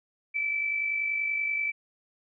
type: tone with amplitude modulation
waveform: sine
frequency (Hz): 2317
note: D7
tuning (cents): -24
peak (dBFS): -24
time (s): 0.34-1.72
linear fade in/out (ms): 20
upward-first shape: sine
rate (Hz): 50.4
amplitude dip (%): 45
effects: none